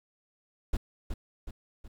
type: noise with echo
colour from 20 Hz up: brown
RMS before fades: -27 dBFS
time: 0.73-0.77 s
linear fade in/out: 5 ms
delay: 370 ms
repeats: 3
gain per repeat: -6 dB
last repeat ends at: 1.88 s
effects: none